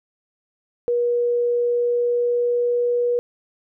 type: tone with pitch glide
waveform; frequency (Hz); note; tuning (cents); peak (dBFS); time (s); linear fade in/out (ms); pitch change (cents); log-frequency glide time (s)
sine; 480.4 to 483.2; B4 to B4; -48 to -38; -17; 0.88-3.19; 0; +10; 1.47-2.88
effects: none